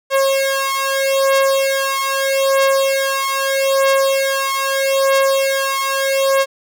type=beating tone pair; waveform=sawtooth; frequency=542 / 542.79 Hz; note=C#5 / C#5; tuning=-39 / -37 cents; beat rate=0.79 Hz; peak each=-13 dBFS; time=0.1-6.46 s; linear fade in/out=50 ms; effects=none